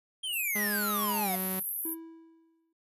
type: exponential sweep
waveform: square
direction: down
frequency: 3230 to 698.5 Hz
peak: -32 dBFS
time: 0.23-1.36 s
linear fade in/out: 10 ms
type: band-pass noise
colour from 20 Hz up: white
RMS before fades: -35 dBFS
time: 0.32-1.95 s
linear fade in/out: 20 ms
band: 11000 to 13000 Hz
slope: 96 dB/octave
type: tone with pitch glide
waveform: sawtooth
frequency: 207.1 to 187.73 Hz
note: G#3 to F#3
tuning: -5 to +25 cents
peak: -29 dBFS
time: 0.55-1.6 s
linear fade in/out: 10 ms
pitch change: -170 cents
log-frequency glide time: 1.23-1.29 s
type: tone with exponential decay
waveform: triangle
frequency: 327.5 Hz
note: E4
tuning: 11 cents flat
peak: -32 dBFS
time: 1.85-2.73 s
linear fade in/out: 5 ms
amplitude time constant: 190 ms
effects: noise-tail reverb RT60 0.1 s tail -17 dB re dry + resampled to 32000 Hz